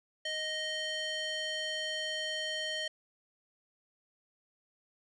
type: tone with band-pass filter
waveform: square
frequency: 622.3 Hz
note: D#5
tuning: in tune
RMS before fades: -36 dBFS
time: 0.25-2.88 s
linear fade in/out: 5 ms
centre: 3100 Hz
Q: 1.6
effects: resampled to 24000 Hz